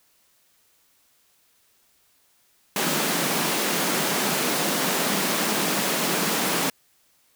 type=high-pass noise; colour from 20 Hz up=pink; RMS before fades=-24 dBFS; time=2.76-6.7 s; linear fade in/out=2 ms; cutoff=160 Hz; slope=48 dB/octave; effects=white hiss -63 dBFS RMS until 7.35 s

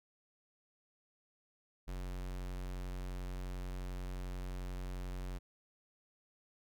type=tone; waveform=square; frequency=45.68 Hz; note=F#1; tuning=21 cents flat; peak=-40 dBFS; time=1.87-5.39 s; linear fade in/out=20 ms; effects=none

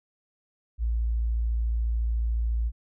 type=tone; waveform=sine; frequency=57 Hz; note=A#1; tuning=38 cents flat; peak=-23 dBFS; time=0.78-2.72 s; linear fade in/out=50 ms; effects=none

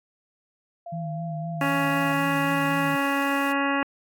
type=tone; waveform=sine; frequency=686 Hz; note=F5; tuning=31 cents flat; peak=-34 dBFS; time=0.86-2.13 s; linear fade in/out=5 ms
type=tone with vibrato; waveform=sine; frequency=159.7 Hz; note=D#3; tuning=45 cents sharp; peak=-29 dBFS; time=0.92-2.96 s; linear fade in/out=10 ms; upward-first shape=sine; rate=3.9 Hz; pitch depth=51 cents each way
type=harmonic tone; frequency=278.7 Hz; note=C#4; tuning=9 cents sharp; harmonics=1 / 2 / 3 / 4 / 5 / 6 / 7 / 9 / 10; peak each=-26 / -31 / -30 / -29 / -33 / -31 / -32 / -35 / -36 dBFS; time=1.61-3.83 s; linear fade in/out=2 ms
type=high-pass noise; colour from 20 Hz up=white; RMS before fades=-44 dBFS; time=1.61-3.52 s; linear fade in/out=0 ms; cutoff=1700 Hz; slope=96 dB/octave
effects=AAC 64 kbps

